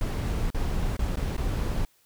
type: noise with dropouts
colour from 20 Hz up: brown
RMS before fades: -27 dBFS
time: 0.01-1.85 s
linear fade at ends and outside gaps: 1 ms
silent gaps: 0.503-0.546 / 0.968-0.992 / 1.158-1.171 / 1.366-1.378 s
effects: white hiss -64 dBFS RMS until 2.05 s